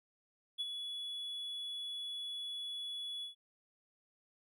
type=tone with ADSR envelope; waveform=triangle; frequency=3400 Hz; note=G#7; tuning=40 cents sharp; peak=-31 dBFS; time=0.58-3.35 s; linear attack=27 ms; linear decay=32 ms; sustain=-7 dB; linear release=120 ms; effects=tanh soft clip ceiling -28 dBFS